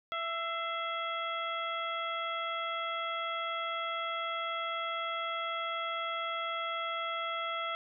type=harmonic tone with a mistuned harmonic; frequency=664 Hz; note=E5; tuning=12 cents sharp; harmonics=1 / 2 / 3 / 4 / 5; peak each=-40 / -35 / -41 / -47 / -41 dBFS; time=0.12-7.75 s; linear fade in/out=0 ms; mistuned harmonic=3; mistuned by=+54 cents; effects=none